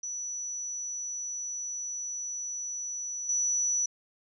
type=tone with level steps; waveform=sine; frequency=5920 Hz; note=F#8; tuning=in tune; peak=-33 / -25 dBFS; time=0.03-3.86 s; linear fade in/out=5 ms; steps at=3.29 s; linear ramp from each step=2 ms; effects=none